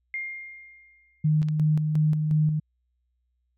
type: tone with exponential decay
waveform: sine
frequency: 2118 Hz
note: C7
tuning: 21 cents sharp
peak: -27 dBFS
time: 0.14-1.29 s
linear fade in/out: 1 ms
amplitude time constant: 250 ms
type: tone with tremolo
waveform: sine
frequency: 153.6 Hz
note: D#3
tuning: 22 cents flat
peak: -18 dBFS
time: 1.24-2.6 s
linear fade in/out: 10 ms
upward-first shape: square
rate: 2.8 Hz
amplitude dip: 40%
type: clicks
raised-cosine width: 0.2 ms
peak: -26 dBFS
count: 2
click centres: 1.429 / 1.486 s
effects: added 61 Hz sine -70 dBFS peak until 3.57 s